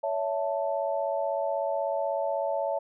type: chord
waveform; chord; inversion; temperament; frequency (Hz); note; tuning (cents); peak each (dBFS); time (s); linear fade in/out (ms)
sine; A major; first; equal with one note detuned; 563.1 / 659.3 / 880; C#5 / E5 / A5; +27 / 0 / 0; -29 / -30 / -33; 0.03-2.79; 10
effects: none